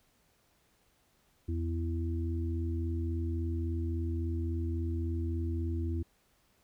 harmonic tone, 83.6 Hz, E2, 25 cents sharp, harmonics 1 / 3 / 4, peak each -31 / -41 / -39 dBFS, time 1.48-6.03 s, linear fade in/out 10 ms, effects pink hiss -70 dBFS RMS until 6.63 s

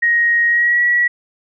sine tone with pitch glide, 1879 to 1930.7 Hz, A#6 to B6, +13 to -40 cents, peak -11 dBFS, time 0.02-1.08 s, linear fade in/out 10 ms, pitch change +47 cents, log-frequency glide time 0.47-0.82 s, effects none

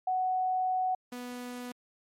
sine / sawtooth tone pair in turn, 743 / 246.3 Hz, F#5 / B3, +7 / -5 cents, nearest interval octave + perfect fifth, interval 1912 cents, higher first, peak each -26 / -34 dBFS, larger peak first, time 0.07-0.95 / 1.12-1.72 s, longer first, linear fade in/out 5 ms, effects MP3 64 kbps

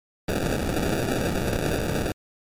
white noise with sample-and-hold, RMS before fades -25 dBFS, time 0.28-2.12 s, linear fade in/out 5 ms, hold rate 1050 Hz, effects MP3 64 kbps

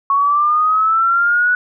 sine linear sweep, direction up, 1103 to 1480 Hz, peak -11 dBFS, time 0.1-1.55 s, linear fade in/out 2 ms, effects none

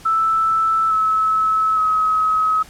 sine tone with pitch steps, 1318.5 / 1297.3 / 1276.5 Hz, E6 / E6 / D#6, 0 / -28 / +44 cents, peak -14 dBFS, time 0.05-2.63 s, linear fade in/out 10 ms, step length 860 ms, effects pink hiss -43 dBFS RMS until 2.69 s + low-pass 12000 Hz 12 dB/octave

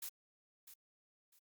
blue noise with echo, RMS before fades -44 dBFS, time 0.02-0.09 s, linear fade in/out 5 ms, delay 650 ms, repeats 2, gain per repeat -12 dB, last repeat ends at 1.39 s, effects Opus 48 kbps

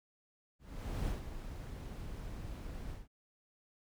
brown noise with ADSR envelope, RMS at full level -35 dBFS, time 0.59-3.08 s, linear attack 480 ms, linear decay 140 ms, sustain -9 dB, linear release 160 ms, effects none

